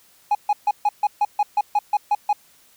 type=tone bursts; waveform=triangle; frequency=830.6 Hz; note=G#5; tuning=in tune; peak=-12 dBFS; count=12; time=0.31-2.33 s; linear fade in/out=5 ms; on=40 ms; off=140 ms; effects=tanh soft clip ceiling -9 dBFS + white hiss -55 dBFS RMS until 2.76 s